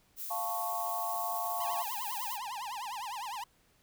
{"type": "noise", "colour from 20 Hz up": "violet", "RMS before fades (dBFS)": -40, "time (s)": [0.16, 2.39], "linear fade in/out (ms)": 50}
{"type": "chord", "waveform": "sine", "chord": "F augmented", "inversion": "none", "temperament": "equal", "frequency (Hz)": [698.5, 880, 1108.7], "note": ["F5", "A5", "C#6"], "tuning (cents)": [0, 0, 0], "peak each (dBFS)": [-36, -38, -38], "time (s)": [0.3, 1.83], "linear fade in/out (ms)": 10}
{"type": "tone with vibrato", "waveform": "45% pulse", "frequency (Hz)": 915, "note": "A#5", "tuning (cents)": -32, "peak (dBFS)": -37, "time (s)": [1.6, 3.44], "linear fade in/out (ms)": 5, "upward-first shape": "triangle", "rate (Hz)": 9.9, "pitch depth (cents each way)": 280}
{"effects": ["pink hiss -68 dBFS RMS until 3.82 s"]}